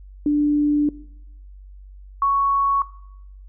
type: tone pair in turn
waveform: sine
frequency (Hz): 294.4 / 1111.5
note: D4 / C#6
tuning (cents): +4 / +4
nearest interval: octave + major seventh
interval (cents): 2300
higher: second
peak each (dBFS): -15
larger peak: neither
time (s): 0.26-0.89 / 2.22-2.82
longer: first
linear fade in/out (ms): 2
effects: noise-tail reverb RT60 0.8 s tail -20 dB re dry + added 48 Hz sine -39 dBFS peak until 3.48 s